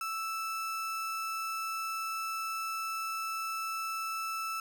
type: tone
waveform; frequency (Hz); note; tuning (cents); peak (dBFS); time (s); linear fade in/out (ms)
35% pulse; 1318.5; E6; 0; -32; 0.01-4.6; 2
effects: none